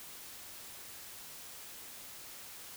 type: silence
effects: white hiss -49 dBFS RMS until 2.76 s